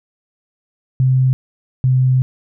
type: tone pair in turn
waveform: sine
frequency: 130 / 129.03 Hz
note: C3 / C3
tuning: -11 / -24 cents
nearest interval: unison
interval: 13 cents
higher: first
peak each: -10 dBFS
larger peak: neither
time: 1-1.33 / 1.84-2.22 s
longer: second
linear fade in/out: 0 ms
effects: none